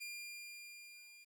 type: tone with level ramp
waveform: sawtooth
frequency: 2400 Hz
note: D7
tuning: 37 cents sharp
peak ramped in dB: -40 to -54 dBFS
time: 0-1.25 s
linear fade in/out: 20 ms
effects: 12-bit